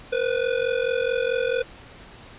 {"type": "ring-modulated tone", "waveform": "square", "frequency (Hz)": 493.1, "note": "B4", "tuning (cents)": -3, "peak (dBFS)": -19, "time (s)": [0.12, 1.63], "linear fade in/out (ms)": 10, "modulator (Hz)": 22.3, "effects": ["pink hiss -45 dBFS RMS until 2.38 s", "resampled to 8000 Hz"]}